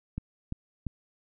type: click train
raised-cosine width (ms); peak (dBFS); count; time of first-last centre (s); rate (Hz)
5; -20; 3; 0.18-0.867; 2.91
effects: none